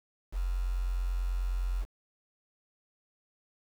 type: tone with quantisation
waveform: sine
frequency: 44.71 Hz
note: F1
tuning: 41 cents sharp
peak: -28 dBFS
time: 0.32-1.86 s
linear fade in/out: 50 ms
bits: 8
effects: none